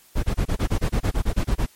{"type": "noise bursts", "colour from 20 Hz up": "brown", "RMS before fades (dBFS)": -20, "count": 14, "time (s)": [0.15, 1.665], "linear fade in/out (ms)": 20, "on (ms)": 85, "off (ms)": 25, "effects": ["white hiss -54 dBFS RMS until 1.75 s", "MP3 64 kbps"]}